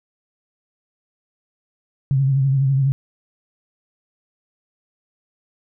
sine tone with vibrato, 135.6 Hz, C#3, 38 cents flat, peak -14 dBFS, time 2.11-2.92 s, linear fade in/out 0 ms, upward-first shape triangle, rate 12 Hz, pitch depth 64 cents each way, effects none

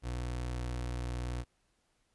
30% pulse tone, 60.9 Hz, B1, 24 cents flat, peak -32 dBFS, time 0.02-1.45 s, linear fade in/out 50 ms, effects pink hiss -75 dBFS RMS until 2.14 s + resampled to 24000 Hz

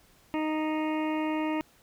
harmonic tone, 310.2 Hz, D#4, 5 cents flat, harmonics 1 / 2 / 3 / 4 / 6 / 7 / 8 / 9, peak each -28 / -36 / -35 / -43 / -44 / -43 / -45 / -46 dBFS, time 0.34-1.61 s, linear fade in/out 0 ms, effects pink hiss -61 dBFS RMS until 1.82 s

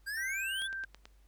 square exponential sweep, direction up, 1568 to 3539 Hz, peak -36 dBFS, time 0.06-0.68 s, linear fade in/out 20 ms
sine tone, 1568 Hz, G6, in tune, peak -36 dBFS, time 0.17-0.85 s, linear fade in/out 5 ms
click train, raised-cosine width 0.2 ms, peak -31 dBFS, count 5, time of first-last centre 0.62-1.055 s, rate 9.2 Hz
effects added 50 Hz sine -59 dBFS peak until 1.27 s + pink hiss -72 dBFS RMS until 1.27 s

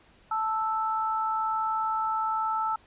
sine tone pair together, 879.4 / 1318.5 Hz, A5 / E6, -1 / 0 cents, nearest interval perfect fifth, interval 701 cents, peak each -28 dBFS, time 0.31-2.76 s, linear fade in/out 5 ms, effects pink hiss -59 dBFS RMS until 2.86 s + resampled to 8000 Hz

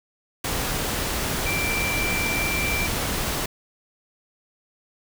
sine tone in noise, 2349 Hz, D7, in tune, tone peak -25 dBFS, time 1.46-2.87 s, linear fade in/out 5 ms, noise pink, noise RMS -26 dBFS, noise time 0.44-3.46 s, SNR -2 dB, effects none

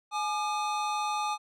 square tone pair together, 842 / 1208.4 Hz, G#5 / D6, +24 / +49 cents, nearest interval tritone, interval 625 cents, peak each -31 / -33 dBFS, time 0.11-1.38 s, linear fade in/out 50 ms, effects low-pass 7000 Hz 12 dB/octave

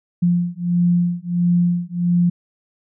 sine beating tone pair, 174.1 / 175.6 Hz, F3 / F3, -5 / +10 cents, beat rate 1.5 Hz, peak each -18 dBFS, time 0.22-2.3 s, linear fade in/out 10 ms, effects none

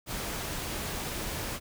pink noise, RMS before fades -35 dBFS, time 0.06-1.6 s, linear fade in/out 50 ms, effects none

